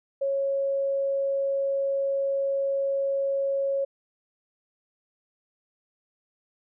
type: tone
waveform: sine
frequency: 550 Hz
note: C#5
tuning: 14 cents flat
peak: -23 dBFS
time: 0.21-3.85 s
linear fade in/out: 10 ms
effects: none